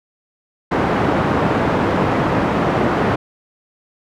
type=band-pass noise; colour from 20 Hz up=pink; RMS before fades=-17 dBFS; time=0.71-3.16 s; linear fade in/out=10 ms; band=130 to 1300 Hz; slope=12 dB/octave; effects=none